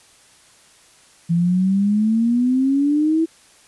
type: exponential sweep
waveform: sine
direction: up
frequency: 166.4 to 329.6 Hz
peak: -14 dBFS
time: 1.29-3.26 s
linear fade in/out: 20 ms
effects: white hiss -51 dBFS RMS until 3.67 s + resampled to 24000 Hz